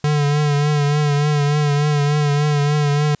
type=tone with vibrato; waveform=square; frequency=146.83 Hz; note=D3; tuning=in tune; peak=-15 dBFS; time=0.04-3.15 s; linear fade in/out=2 ms; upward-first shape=triangle; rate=3.4 Hz; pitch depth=48 cents each way; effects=white hiss -58 dBFS RMS until 3.2 s + resampled to 16000 Hz